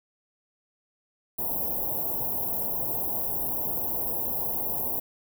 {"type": "band-stop noise", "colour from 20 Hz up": "white", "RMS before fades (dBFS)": -29, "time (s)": [1.38, 5], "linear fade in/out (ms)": 10, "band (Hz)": [930, 12000], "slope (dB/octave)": 48, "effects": []}